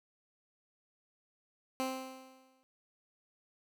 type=tone with exponential decay; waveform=15% pulse; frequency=261.6 Hz; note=C4; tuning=in tune; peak=-25 dBFS; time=1.8-2.63 s; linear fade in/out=0 ms; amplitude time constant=180 ms; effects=none